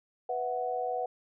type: chord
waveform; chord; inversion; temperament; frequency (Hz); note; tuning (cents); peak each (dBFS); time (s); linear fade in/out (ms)
sine; B suspended fourth; none; equal; 493.9 / 659.3 / 740; B4 / E5 / F#5; 0 / 0 / 0; -34 / -38 / -32; 0.29-1.06; 5
effects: none